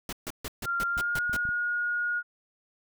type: noise bursts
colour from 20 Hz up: pink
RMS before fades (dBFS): -35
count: 8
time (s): 0.09-1.366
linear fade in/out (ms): 2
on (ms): 37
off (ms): 140
type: tone with pitch glide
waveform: sine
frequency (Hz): 1388 to 1438.6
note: F6 to F#6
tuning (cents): -11 to -49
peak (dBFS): -26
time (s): 0.64-2.23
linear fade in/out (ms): 50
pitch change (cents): +62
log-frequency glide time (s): 0.87-1.23
type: clicks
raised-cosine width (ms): 5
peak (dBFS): -30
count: 5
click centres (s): 0.97 / 1.162 / 1.296 / 1.453 / 1.49
effects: none